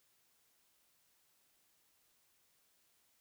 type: silence
effects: white hiss -74 dBFS RMS until 3.2 s